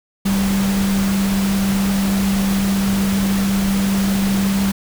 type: tone in noise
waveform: sine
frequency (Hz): 196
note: G3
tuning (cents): 0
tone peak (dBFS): -15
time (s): 0.25-4.72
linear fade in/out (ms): 10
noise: pink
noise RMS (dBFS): -25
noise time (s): 0.25-4.72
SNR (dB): +7
effects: none